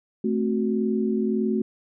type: chord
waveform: sine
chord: F# diminished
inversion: first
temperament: equal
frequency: 220 / 261.6 / 370 Hz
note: A3 / C4 / F#4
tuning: 0 / 0 / 0 cents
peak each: -23 / -29 / -26 dBFS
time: 0.24-1.62 s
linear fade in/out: 5 ms
effects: none

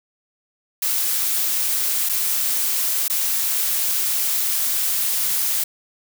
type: noise with dropouts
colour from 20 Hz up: blue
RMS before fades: -21 dBFS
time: 0.82-5.64 s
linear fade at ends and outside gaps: 5 ms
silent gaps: 2.09-2.094 / 3.081-3.098 s
effects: none

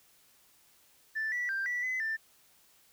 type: tone with pitch steps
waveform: sine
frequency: 1763 / 1954 / 1579 / 1957 / 2024 / 1780 Hz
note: A6 / B6 / G6 / B6 / B6 / A6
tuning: +3 / -19 / +12 / -16 / +42 / +20 cents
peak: -29 dBFS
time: 1.15-2.17 s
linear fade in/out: 20 ms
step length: 170 ms
effects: tanh soft clip ceiling -27 dBFS + white hiss -64 dBFS RMS until 2.92 s

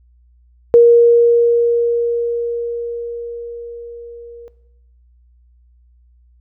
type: tone with level ramp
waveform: sine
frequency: 471.3 Hz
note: A#4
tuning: 19 cents sharp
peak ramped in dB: -3 to -33 dBFS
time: 0.74-4.48 s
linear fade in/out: 0 ms
effects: noise-tail reverb RT60 0.8 s tail -17 dB re dry + added 60 Hz sine -48 dBFS peak until 6.4 s

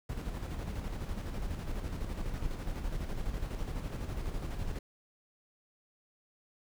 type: noise with tremolo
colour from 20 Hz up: brown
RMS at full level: -35 dBFS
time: 0.09-4.79 s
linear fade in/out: 5 ms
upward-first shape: square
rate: 12 Hz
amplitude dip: 40%
effects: none

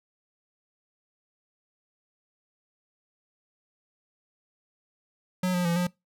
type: tone with pitch steps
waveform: square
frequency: 182.9 / 178.2 / 170.4 / 178.1 Hz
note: F#3 / F3 / F3 / F3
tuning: -20 / +35 / -42 / +34 cents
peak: -24 dBFS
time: 5.43-5.87 s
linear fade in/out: 5 ms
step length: 110 ms
effects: noise-tail reverb RT60 0.2 s tail -23 dB re dry

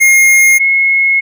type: tone pair in turn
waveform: square / sine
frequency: 2138 / 2172 Hz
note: C7 / C#7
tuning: +37 / -36 cents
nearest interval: unison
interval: 27 cents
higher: second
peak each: -5 / -7 dBFS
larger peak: first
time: 0-0.59 / 0.59-1.21 s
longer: second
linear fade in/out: 20 ms
effects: none

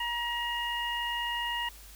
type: harmonic tone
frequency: 950 Hz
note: A#5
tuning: 33 cents sharp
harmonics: 1 / 2 / 3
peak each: -34 / -35 / -34 dBFS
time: 0-1.69 s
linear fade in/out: 5 ms
effects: added 50 Hz sine -50 dBFS peak until 1.95 s + white hiss -52 dBFS RMS until 1.95 s

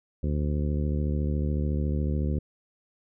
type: harmonic tone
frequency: 73.9 Hz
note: D2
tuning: 11 cents sharp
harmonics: 1 / 2 / 3 / 4 / 5 / 6 / 7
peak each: -26 / -30 / -33 / -38 / -39 / -43 / -42 dBFS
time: 0.23-2.39 s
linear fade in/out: 5 ms
effects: none

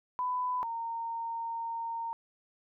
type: tone pair in turn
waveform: sine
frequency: 999 / 920 Hz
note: B5 / A#5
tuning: +20 / -23 cents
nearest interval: minor second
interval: 143 cents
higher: first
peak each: -29 / -33 dBFS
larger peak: first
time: 0.19-0.63 / 0.63-2.13 s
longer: second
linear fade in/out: 0 ms
effects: none

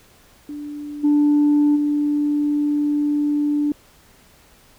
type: tone with level steps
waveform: sine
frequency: 293.7 Hz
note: D4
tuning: in tune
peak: -28 / -11 / -16 dBFS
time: 0.49-3.72 s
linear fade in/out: 2 ms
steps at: 1.03 / 1.75 s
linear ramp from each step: 20 ms
effects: tanh soft clip ceiling -10 dBFS + pink hiss -52 dBFS RMS until 4.78 s

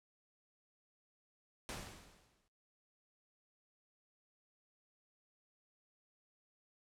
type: noise with exponential decay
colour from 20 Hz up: pink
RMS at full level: -42 dBFS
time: 1.69-2.48 s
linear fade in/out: 0 ms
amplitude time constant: 170 ms
effects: noise-tail reverb RT60 0.5 s tail -23 dB re dry + low-pass 10000 Hz 12 dB/octave

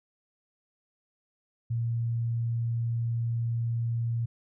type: tone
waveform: sine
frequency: 116.54 Hz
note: A#2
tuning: in tune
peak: -26 dBFS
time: 1.7-4.26 s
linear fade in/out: 10 ms
effects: none

